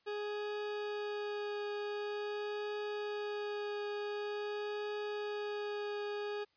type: tone with vibrato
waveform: 40% pulse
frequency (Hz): 415.3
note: G#4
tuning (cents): 0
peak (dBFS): -36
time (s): 0.06-6.45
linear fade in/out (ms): 20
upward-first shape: triangle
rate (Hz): 0.46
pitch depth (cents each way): 10
effects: white hiss -74 dBFS RMS until 6.56 s + resampled to 11025 Hz